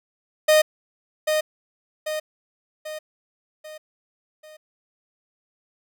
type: tone with echo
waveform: 45% pulse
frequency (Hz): 617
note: D#5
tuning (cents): -15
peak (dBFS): -13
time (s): 0.48-0.62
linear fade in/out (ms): 10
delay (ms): 790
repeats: 5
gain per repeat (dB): -6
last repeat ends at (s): 4.57
effects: none